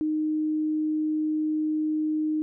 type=tone; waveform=sine; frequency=308.7 Hz; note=D#4; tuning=14 cents flat; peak=-23 dBFS; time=0.01-2.42 s; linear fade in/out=0 ms; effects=none